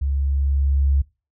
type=tone with level ramp; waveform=sine; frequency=69.3 Hz; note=C#2; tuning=in tune; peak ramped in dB=-19 to -14 dBFS; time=0.01-1.02 s; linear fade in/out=10 ms; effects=noise-tail reverb RT60 0.3 s tail -23 dB re dry